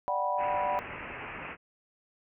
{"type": "chord", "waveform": "sine", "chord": "G major seventh", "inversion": "second", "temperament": "just", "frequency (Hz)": [588, 735, 784, 980], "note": ["D5", "F#5", "G5", "B5"], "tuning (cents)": [2, -12, 0, -14], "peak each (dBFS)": [-33, -33, -36, -30], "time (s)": [0.08, 0.79], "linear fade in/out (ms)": 0}
{"type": "low-pass noise", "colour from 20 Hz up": "white", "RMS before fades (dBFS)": -41, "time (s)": [0.37, 1.57], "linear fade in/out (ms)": 50, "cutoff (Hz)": 2700, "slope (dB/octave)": 96}
{"effects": []}